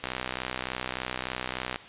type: click train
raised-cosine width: 0.3 ms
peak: -14 dBFS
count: 110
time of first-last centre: 0.04-1.759 s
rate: 63.4 Hz
effects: white hiss -46 dBFS RMS until 1.88 s + resampled to 8000 Hz